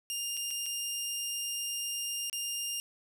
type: tone with dropouts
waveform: 15% pulse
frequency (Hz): 2808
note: F7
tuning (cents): +9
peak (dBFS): -26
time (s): 0.1-2.8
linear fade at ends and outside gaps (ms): 0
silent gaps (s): 0.369-0.373 / 0.506-0.51 / 0.659-0.663 / 2.298-2.329
effects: none